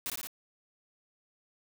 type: noise with echo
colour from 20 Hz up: white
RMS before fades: -35 dBFS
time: 0.06-0.1 s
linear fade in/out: 0 ms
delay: 57 ms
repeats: 3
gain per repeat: -2 dB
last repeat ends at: 0.271 s
effects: none